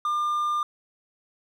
triangle tone, 1200 Hz, D6, 37 cents sharp, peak -21 dBFS, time 0.05-0.63 s, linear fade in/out 2 ms, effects none

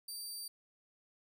20% pulse tone, 4653 Hz, D8, 17 cents flat, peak -36 dBFS, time 0.08-0.48 s, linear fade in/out 5 ms, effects none

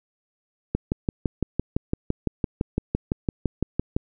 click train, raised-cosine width 3 ms, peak -9 dBFS, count 20, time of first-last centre 0.75-3.965 s, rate 5.91 Hz, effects none

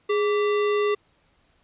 sine tone with sample-and-hold, 415.3 Hz, G#4, in tune, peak -19 dBFS, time 0.09-0.95 s, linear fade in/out 10 ms, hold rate 1575 Hz, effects pink hiss -64 dBFS RMS until 1.63 s + resampled to 8000 Hz

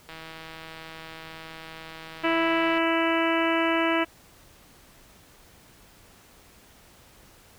click train, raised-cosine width 0.3 ms, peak -25 dBFS, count 434, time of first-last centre 0.09-2.779 s, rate 161 Hz
harmonic tone, 329.6 Hz, E4, in tune, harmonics 1 / 2 / 3 / 4 / 5 / 6 / 7 / 8 / 9, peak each -25 / -28 / -30 / -31 / -32 / -33 / -33 / -34 / -35 dBFS, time 2.23-4.05 s, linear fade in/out 20 ms
effects pink hiss -54 dBFS RMS until 7.58 s

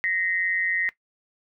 sine tone pair together, 1864.7 / 2047 Hz, A#6 / C7, 0 / -38 cents, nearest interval major second, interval 162 cents, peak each -25 dBFS, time 0.04-0.89 s, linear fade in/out 0 ms, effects noise-tail reverb RT60 0.1 s tail -17 dB re dry

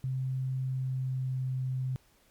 sine tone with pitch glide, 130.81 to 129.61 Hz, C3 to C3, 0 to -16 cents, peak -29 dBFS, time 0.04-1.96 s, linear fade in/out 0 ms, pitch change -16 cents, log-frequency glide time 0.56-1.62 s, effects pink hiss -65 dBFS RMS until 2.3 s + MP3 96 kbps

